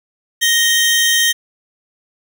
sawtooth tone pair together, 1864.7 / 3143 Hz, A#6 / G7, 0 / +4 cents, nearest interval major sixth, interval 904 cents, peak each -11 dBFS, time 0.41-1.33 s, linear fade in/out 20 ms, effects none

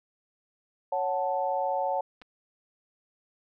sine chord, F# minor, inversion second, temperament equal, 554.4 / 740 / 880 Hz, C#5 / F#5 / A5, 0 / 0 / 0 cents, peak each -30 dBFS, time 0.92-2.01 s, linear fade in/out 5 ms
clicks, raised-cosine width 0.3 ms, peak -33 dBFS, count 2, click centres 2.216 / 2.22 s
effects none

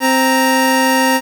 25% pulse tone pair together, 261.6 / 932.3 Hz, C4 / A#5, 0 / 0 cents, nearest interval octave + minor seventh, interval 2200 cents, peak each -10 dBFS, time 0-1.21 s, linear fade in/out 50 ms, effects 7-bit

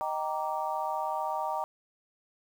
sine chord, Eb major seventh, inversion none, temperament just, 622.3 / 777.8 / 933.4 / 1166.7 Hz, Eb5 / G5 / Bb5 / D6, 0 / -14 / +2 / -12 cents, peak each -36 / -34 / -33 / -38 dBFS, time 0.01-1.64 s, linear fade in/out 0 ms, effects 9-bit

